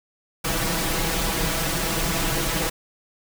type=noise with comb filter; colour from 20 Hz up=pink; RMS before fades=-24 dBFS; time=0.44-2.7 s; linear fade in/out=10 ms; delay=6.1 ms; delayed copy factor=+0.85; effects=none